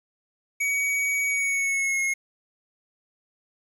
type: tone with pitch glide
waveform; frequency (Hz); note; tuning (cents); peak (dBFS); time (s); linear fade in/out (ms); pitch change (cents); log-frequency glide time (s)
square; 2258 to 2162; C#7 to C#7; +31 to -44; -23; 0.6-2.14; 10; -75; 1.28-2
effects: low-pass 12000 Hz 12 dB/octave + 9-bit